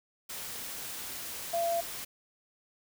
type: tone in noise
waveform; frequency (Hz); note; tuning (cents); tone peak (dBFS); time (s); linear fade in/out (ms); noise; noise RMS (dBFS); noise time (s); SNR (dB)
sine; 679; F5; -49; -27; 1.53-1.81; 10; white; -40; 0.29-2.05; +10
effects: none